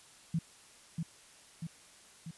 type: tone with echo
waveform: sine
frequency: 164.81 Hz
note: E3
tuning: in tune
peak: -28 dBFS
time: 0.34-0.39 s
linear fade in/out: 5 ms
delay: 640 ms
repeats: 3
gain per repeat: -4 dB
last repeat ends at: 2.31 s
effects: white hiss -58 dBFS RMS until 2.37 s + resampled to 24000 Hz